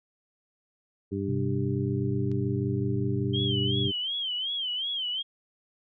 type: harmonic tone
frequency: 98.7 Hz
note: G2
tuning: 12 cents sharp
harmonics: 1 / 2 / 3 / 4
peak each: -33 / -33 / -33 / -33 dBFS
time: 1.11-3.92 s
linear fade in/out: 20 ms
type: tone with pitch glide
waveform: sine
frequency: 129.1 to 123.84 Hz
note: C3 to B2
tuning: -23 to +5 cents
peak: -28 dBFS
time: 1.28-3.88 s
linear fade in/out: 5 ms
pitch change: -72 cents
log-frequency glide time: 1.46-2.61 s
type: click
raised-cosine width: 0.2 ms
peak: -34 dBFS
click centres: 2.316 s
type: tone with vibrato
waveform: sine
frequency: 3136 Hz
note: G7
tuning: in tune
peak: -28 dBFS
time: 3.33-5.23 s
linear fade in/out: 20 ms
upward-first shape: sine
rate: 2.7 Hz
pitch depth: 120 cents each way
effects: none